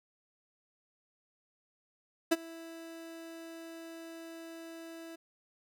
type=tone with ADSR envelope; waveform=30% pulse; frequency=329.6 Hz; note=E4; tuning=in tune; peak=-19 dBFS; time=2.31-5.16 s; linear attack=13 ms; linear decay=32 ms; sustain=-23 dB; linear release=10 ms; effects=none